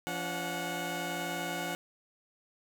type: tone cluster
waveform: 15% pulse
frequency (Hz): 172.8 / 284.5 / 732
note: F3 / C#4 / F#5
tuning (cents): -18 / +45 / -19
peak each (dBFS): -32 / -34 / -30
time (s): 0.07-1.75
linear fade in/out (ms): 0
effects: none